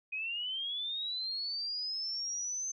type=linear sweep; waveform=sine; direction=up; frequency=2489 to 6272 Hz; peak=-34 dBFS; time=0.12-2.72 s; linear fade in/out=10 ms; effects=none